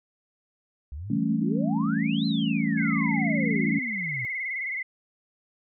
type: exponential two-way sweep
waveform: sine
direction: up then down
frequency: 64.5 to 4186 to 118.3 Hz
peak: -33 dBFS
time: 0.92-4.25 s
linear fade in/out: 0 ms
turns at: 2.26 s
type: chord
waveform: sine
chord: A dominant seventh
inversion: second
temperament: equal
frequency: 164.81 / 196 / 220 / 277.2 Hz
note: E3 / G3 / A3 / C#4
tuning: 0 / 0 / 0 / 0 cents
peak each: -29 / -30 / -26 / -28 dBFS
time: 1.1-3.79 s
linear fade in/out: 5 ms
type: tone with vibrato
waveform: sine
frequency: 2093 Hz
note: C7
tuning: in tune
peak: -28 dBFS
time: 2.77-4.83 s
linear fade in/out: 10 ms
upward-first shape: sine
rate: 19 Hz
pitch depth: 81 cents each way
effects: none